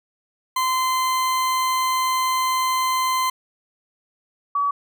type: tone pair in turn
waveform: 40% pulse / sine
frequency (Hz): 1033 / 1139.3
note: C6 / C#6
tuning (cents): -22 / +47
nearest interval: major second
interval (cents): 169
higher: second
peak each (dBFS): -18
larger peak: neither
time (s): 0.56-3.3 / 4.55-4.71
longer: first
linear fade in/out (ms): 5
effects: none